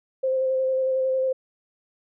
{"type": "tone with vibrato", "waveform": "sine", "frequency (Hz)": 523.3, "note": "C5", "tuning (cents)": 0, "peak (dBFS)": -20, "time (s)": [0.23, 1.33], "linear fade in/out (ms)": 10, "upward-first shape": "square", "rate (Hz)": 11, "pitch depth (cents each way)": 12, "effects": []}